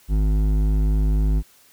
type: tone with hard clipping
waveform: sine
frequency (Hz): 51.91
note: G#1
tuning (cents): 0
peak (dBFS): -18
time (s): 0.08-1.43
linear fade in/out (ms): 50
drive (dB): 11
effects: white hiss -54 dBFS RMS until 1.72 s